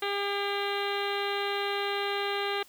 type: harmonic tone with a mistuned harmonic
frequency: 402.4 Hz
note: G4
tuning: 45 cents sharp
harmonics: 1 / 2 / 3 / 4 / 5 / 6 / 7 / 8 / 9 / 10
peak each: -32 / -35 / -37 / -38 / -39 / -40 / -40 / -41 / -42 / -42 dBFS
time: 0.02-2.63 s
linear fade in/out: 5 ms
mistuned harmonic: 6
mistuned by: -47 cents
effects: white hiss -57 dBFS RMS until 2.68 s